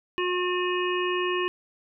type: harmonic tone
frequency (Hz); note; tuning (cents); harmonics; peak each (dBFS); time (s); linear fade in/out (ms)
360; F#4; -47; 1 / 3 / 5 / 7 / 8; -26 / -30 / -34 / -34 / -34; 0.18-1.48; 0
effects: none